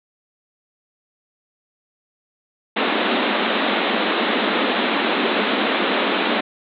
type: band-pass noise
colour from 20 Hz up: pink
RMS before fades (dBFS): -20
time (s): 2.76-6.41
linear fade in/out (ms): 10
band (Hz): 200 to 3900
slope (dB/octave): 96
effects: none